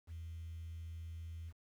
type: tone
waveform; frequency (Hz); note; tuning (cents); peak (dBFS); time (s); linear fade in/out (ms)
triangle; 82.41; E2; 0; -40; 0.07-1.53; 50
effects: tanh soft clip ceiling -41 dBFS + 11-bit